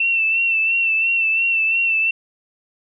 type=tone with vibrato; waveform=sine; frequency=2686 Hz; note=E7; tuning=32 cents sharp; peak=-15 dBFS; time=0-2.11 s; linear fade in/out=5 ms; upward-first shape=sine; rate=2.9 Hz; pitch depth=37 cents each way; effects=none